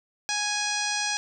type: harmonic tone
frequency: 830.6 Hz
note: G#5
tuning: in tune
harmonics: 1 / 2 / 3 / 4 / 5 / 6 / 7 / 8 / 9 / 10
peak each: -33 / -32 / -33 / -36 / -35 / -34 / -32 / -40 / -43 / -41 dBFS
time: 0.29-1.17 s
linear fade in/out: 0 ms
effects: none